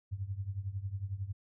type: tone with tremolo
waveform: sine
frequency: 98 Hz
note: G2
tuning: in tune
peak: -31 dBFS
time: 0.11-1.33 s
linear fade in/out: 20 ms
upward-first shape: triangle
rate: 11 Hz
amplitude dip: 90%
effects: none